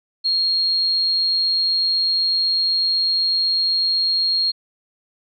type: tone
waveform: sine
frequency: 4258 Hz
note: C8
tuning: 30 cents sharp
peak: -16 dBFS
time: 0.24-4.52 s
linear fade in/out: 20 ms
effects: none